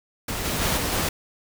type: noise with level steps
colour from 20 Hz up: pink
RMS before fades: -29 / -26 / -23 / -26 / -24 dBFS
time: 0.28-1.09 s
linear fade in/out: 5 ms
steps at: 0.44 / 0.61 / 0.77 / 0.92 s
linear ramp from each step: 10 ms
effects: none